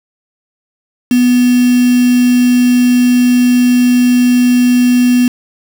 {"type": "tone with quantisation", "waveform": "sine", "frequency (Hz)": 246.9, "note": "B3", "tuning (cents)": 0, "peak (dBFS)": -6, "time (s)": [1.11, 5.28], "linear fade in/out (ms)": 2, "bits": 3, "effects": []}